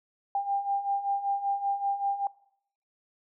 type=beating tone pair; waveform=sine; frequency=794 / 799.2 Hz; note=G5 / G5; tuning=+22 / +33 cents; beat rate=5.2 Hz; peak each=-32 / -28 dBFS; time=0.35-2.27 s; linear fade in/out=2 ms; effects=noise-tail reverb RT60 0.7 s tail -22 dB re dry